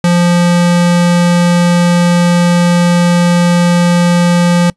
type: tone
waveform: square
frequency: 174.4 Hz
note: F3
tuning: 2 cents flat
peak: -7 dBFS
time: 0.04-4.7 s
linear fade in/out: 2 ms
effects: noise-tail reverb RT60 0.1 s tail -24 dB re dry + resampled to 24000 Hz